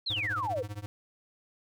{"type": "exponential sweep", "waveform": "sine", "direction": "down", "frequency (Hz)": [4342, 466.2], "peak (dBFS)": -29, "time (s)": [0.06, 0.63], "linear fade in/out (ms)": 10}
{"type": "tone with tremolo", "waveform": "square", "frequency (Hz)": 103.7, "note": "G#2", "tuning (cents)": -2, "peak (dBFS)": -34, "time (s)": [0.1, 0.86], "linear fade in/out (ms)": 0, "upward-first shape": "triangle", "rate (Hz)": 15, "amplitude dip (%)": 100}
{"effects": []}